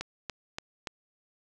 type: click train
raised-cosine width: 0.2 ms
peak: -17 dBFS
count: 4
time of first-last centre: 0.01-0.872 s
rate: 3.48 Hz
effects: none